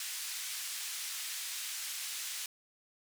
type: band-pass noise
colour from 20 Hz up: white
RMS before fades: -40 dBFS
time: 0-2.46 s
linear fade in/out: 2 ms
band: 1900 to 10000 Hz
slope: 12 dB/octave
effects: none